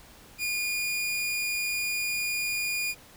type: tone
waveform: sawtooth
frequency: 2433 Hz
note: D#7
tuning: 39 cents flat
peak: -24 dBFS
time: 0.38-2.95 s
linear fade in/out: 50 ms
effects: pink hiss -52 dBFS RMS until 3.16 s